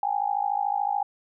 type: tone with amplitude modulation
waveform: sine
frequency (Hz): 815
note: G#5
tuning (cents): -33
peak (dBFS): -19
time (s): 0.03-1.03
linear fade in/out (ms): 2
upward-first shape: sine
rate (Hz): 53.7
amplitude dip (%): 95
effects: none